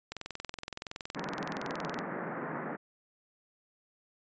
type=click train; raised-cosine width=0.2 ms; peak=-21 dBFS; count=41; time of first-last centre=0.12-1.989 s; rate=21.4 Hz
type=band-pass noise; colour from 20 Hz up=pink; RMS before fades=-38 dBFS; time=1.15-2.77 s; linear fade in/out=20 ms; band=150 to 1900 Hz; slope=48 dB/octave
effects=resampled to 16000 Hz